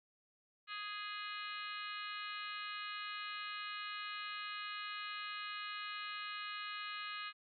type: harmonic tone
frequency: 415.3 Hz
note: G#4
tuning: in tune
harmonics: 3 / 4 / 5 / 6 / 7 / 8 / 9 / 10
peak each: -46 / -49 / -51 / -50 / -50 / -57 / -55 / -53 dBFS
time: 0.67-7.33 s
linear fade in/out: 50 ms
effects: none